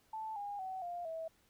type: tone with pitch steps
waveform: sine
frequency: 877 / 813.6 / 754.7 / 700.1 / 649.5 Hz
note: A5 / G#5 / F#5 / F5 / E5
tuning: -6 / -36 / +34 / +4 / -26 cents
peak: -39 dBFS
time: 0.13-1.28 s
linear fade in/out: 5 ms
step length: 230 ms
effects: pink hiss -71 dBFS RMS until 1.49 s